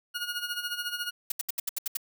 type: tone with tremolo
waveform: 20% pulse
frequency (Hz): 1438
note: F#6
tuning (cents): -50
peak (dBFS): -24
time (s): 0.14-1.11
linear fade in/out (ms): 20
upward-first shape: sine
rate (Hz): 14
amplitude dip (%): 70
type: noise bursts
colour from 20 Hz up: blue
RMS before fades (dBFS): -29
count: 8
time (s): 1.3-1.971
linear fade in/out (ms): 5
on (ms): 20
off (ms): 73
effects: none